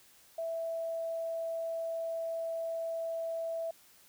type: tone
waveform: sine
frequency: 659.3 Hz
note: E5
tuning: in tune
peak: -33 dBFS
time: 0.38-3.71 s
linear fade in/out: 5 ms
effects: white hiss -61 dBFS RMS until 4.08 s